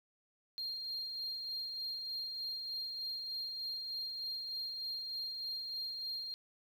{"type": "tone with tremolo", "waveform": "sine", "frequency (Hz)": 4208, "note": "C8", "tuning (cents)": 9, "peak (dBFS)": -35, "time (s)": [0.58, 6.34], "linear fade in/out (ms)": 0, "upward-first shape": "sine", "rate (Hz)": 3.3, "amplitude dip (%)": 40, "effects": ["tanh soft clip ceiling -35 dBFS", "11-bit"]}